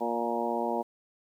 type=harmonic tone with a mistuned harmonic; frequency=117.6 Hz; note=A#2; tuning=16 cents sharp; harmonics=2 / 3 / 4 / 5 / 6 / 7 / 8; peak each=-35 / -35 / -35 / -35 / -35 / -35 / -35 dBFS; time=0-0.83 s; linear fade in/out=20 ms; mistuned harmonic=7; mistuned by=+21 cents; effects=10-bit